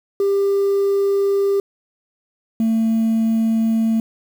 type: tone pair in turn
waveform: sine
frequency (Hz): 397.2 / 224.3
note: G4 / A3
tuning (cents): +23 / +34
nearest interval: minor seventh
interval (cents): 989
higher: first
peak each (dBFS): -12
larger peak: neither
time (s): 0.2-1.6 / 2.6-4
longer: neither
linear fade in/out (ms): 2
effects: tanh soft clip ceiling -13 dBFS + 7-bit

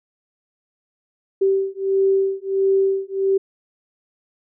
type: beating tone pair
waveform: sine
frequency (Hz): 387.3 / 388.8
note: G4 / G4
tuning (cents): -21 / -14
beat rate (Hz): 1.5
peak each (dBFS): -19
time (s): 1.41-3.38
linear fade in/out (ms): 10
effects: none

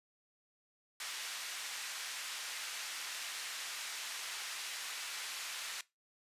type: band-pass noise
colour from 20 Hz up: pink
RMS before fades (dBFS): -43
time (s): 1-5.81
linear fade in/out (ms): 2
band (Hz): 1700 to 9000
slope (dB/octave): 12
effects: noise-tail reverb RT60 0.2 s tail -19 dB re dry + resampled to 32000 Hz

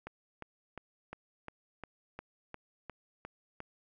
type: click train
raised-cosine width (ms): 0.5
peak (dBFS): -27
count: 11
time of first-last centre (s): 0.07-3.604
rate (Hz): 2.83
effects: none

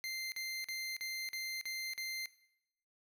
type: tone bursts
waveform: 25% pulse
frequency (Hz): 2086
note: C7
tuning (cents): -6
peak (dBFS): -35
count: 7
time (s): 0.04-2.258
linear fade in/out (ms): 0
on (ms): 280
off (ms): 43
effects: noise-tail reverb RT60 0.8 s tail -18 dB re dry

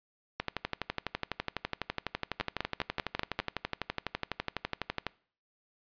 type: two click trains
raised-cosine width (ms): 0.3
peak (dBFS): -15 / -14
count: 57 / 6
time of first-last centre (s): 0.4-5.067 / 2.41-3.39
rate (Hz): 12 / 5.1
effects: noise-tail reverb RT60 0.5 s tail -23 dB re dry + resampled to 11025 Hz

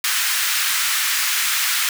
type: high-pass noise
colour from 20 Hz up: pink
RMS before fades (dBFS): -20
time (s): 0.04-1.89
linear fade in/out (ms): 2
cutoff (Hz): 1400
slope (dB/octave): 24
effects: none

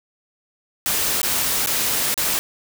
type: noise with dropouts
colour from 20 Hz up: white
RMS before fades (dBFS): -21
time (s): 0.86-2.39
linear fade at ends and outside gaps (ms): 0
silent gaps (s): 1.216-1.231 / 1.661-1.672 / 2.142-2.177
effects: none

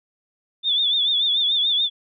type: tone with vibrato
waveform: sine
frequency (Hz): 3520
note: A7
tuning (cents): 0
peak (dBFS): -17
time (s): 0.63-1.9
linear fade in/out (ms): 50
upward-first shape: triangle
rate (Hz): 6.9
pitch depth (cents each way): 96
effects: none

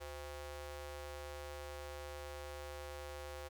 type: ring-modulated tone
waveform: sawtooth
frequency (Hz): 293.7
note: D4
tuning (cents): 0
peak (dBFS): -38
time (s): 0-3.49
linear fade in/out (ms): 20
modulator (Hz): 223
effects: none

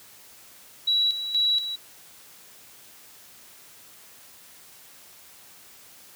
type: tone with tremolo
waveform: sine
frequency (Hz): 3907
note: B7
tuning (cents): -19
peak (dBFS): -19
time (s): 0.87-1.76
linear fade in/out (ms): 10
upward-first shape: square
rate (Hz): 2.1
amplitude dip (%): 65
effects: white hiss -50 dBFS RMS until 6.15 s + high-pass 60 Hz 12 dB/octave

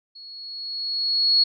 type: tone with level ramp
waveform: sine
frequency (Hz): 4343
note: C#8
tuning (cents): -36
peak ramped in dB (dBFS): -40 to -13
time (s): 0.15-1.44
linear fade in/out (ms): 10
effects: none

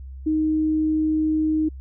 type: tone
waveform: sine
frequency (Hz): 311.1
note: D#4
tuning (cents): 0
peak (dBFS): -18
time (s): 0.26-1.69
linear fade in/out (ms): 10
effects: added 66 Hz sine -34 dBFS peak until 1.8 s

